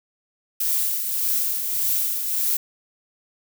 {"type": "noise with tremolo", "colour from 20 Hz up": "violet", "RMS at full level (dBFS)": -21, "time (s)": [0.6, 2.57], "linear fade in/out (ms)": 5, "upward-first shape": "triangle", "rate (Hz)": 1.7, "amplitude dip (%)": 50, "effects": []}